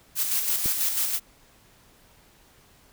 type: noise with tremolo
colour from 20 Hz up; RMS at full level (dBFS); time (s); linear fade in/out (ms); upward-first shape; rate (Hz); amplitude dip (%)
blue; -24; 0.15-1.2; 50; square; 6.1; 40
type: click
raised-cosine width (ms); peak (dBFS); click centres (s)
3; -20; 0.659
effects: pink hiss -57 dBFS RMS until 2.92 s